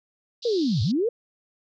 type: band-pass noise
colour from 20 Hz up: pink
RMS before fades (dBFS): -38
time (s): 0.42-0.92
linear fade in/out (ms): 10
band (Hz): 3700 to 5000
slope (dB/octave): 48
type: linear two-way sweep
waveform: sine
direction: down then up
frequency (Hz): 493.9 to 92.5 to 493.9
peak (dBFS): -20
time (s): 0.45-1.09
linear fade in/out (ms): 5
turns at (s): 0.82
effects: none